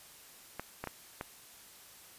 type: clicks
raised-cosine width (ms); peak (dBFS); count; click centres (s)
0.5; -22; 4; 0.596 / 0.84 / 0.873 / 1.211
effects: white hiss -55 dBFS RMS until 2.18 s + resampled to 32000 Hz